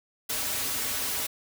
white noise with comb filter, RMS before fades -30 dBFS, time 0.29-1.27 s, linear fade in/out 10 ms, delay 5.7 ms, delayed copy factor -0.8, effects none

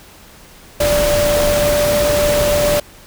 sine tone in noise, 587.3 Hz, D5, in tune, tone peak -13 dBFS, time 0.8-2.8 s, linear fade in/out 5 ms, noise pink, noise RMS -19 dBFS, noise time 0.8-2.8 s, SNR +3 dB, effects pink hiss -42 dBFS RMS until 3.06 s

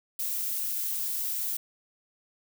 violet noise, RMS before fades -31 dBFS, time 0.19-1.57 s, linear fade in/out 5 ms, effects none

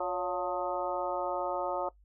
harmonic tone with a mistuned harmonic, 178.5 Hz, F3, 38 cents sharp, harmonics 2 / 3 / 4 / 5 / 6 / 7, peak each -39 / -34 / -37 / -36 / -43 / -39 dBFS, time 0-1.89 s, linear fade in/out 5 ms, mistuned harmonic 3, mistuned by +68 cents, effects noise-tail reverb RT60 0.1 s tail -18 dB re dry + added 50 Hz sine -58 dBFS peak until 2.04 s

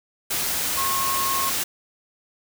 sine tone in noise, 1083 Hz, C#6, 41 cents flat, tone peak -24 dBFS, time 0.77-1.5 s, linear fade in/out 10 ms, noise white, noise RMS -25 dBFS, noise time 0.3-1.64 s, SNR -2 dB, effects none

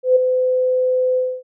sine tone with ADSR envelope, 509 Hz, C5, 48 cents flat, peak -7 dBFS, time 0.03-1.43 s, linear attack 130 ms, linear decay 9 ms, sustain -7 dB, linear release 260 ms, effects none

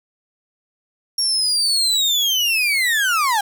35% pulse linear sweep, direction down, 5588 to 784 Hz, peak -14 dBFS, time 1.18-3.41 s, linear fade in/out 5 ms, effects none

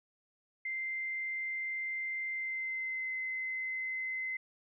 sine tone with pitch glide, 2086 to 2054 Hz, C7 to C7, -6 to -33 cents, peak -34 dBFS, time 0.65-4.37 s, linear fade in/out 5 ms, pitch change -27 cents, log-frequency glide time 2.31-3.13 s, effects none

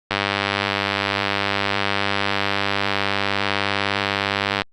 click train, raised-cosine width 0.3 ms, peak -3 dBFS, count 451, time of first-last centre 0.11-4.619 s, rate 99.8 Hz, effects Opus 48 kbps

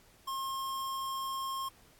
square tone, 1071 Hz, C6, 40 cents sharp, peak -35 dBFS, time 0.27-1.69 s, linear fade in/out 10 ms, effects pink hiss -62 dBFS RMS until 1.99 s + AAC 64 kbps

